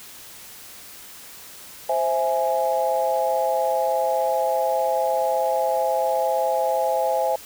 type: chord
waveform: sine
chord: C augmented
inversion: none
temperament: equal with one note detuned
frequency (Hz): 523.3 / 659.3 / 834.5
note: C5 / E5 / G#5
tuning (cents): 0 / 0 / +8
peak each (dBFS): -23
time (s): 1.89-7.36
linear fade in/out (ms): 5
effects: tanh soft clip ceiling -9 dBFS + white hiss -42 dBFS RMS until 7.45 s